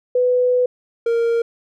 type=tone pair in turn; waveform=sine / triangle; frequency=497.7 / 464.8 Hz; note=B4 / A#4; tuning=+13 / -5 cents; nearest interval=minor second; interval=118 cents; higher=first; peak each=-13 dBFS; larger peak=neither; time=0.15-0.66 / 1.06-1.42 s; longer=first; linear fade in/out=5 ms; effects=none